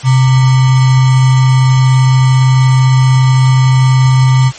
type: tone with sample-and-hold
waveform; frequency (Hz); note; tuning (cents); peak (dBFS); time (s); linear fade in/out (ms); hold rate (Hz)
sine; 129.9; C3; -12; -4; 0.03-4.52; 50; 1050
effects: white hiss -30 dBFS RMS until 4.58 s + MP3 32 kbps